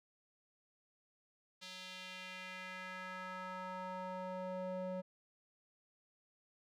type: tone with band-pass filter sweep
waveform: square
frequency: 185 Hz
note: F#3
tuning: in tune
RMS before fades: -45 dBFS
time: 1.61-5.02 s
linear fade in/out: 20 ms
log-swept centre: 4000 to 470 Hz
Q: 1.8
effects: none